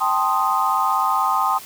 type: chord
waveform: sine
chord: A half-diminished seventh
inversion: third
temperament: equal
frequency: 784 / 880 / 1046.5 / 1244.5 Hz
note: G5 / A5 / C6 / Eb6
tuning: 0 / 0 / 0 / 0 cents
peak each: -23 / -24 / -21 / -21 dBFS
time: 0-1.59 s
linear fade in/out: 20 ms
effects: white hiss -39 dBFS RMS until 1.65 s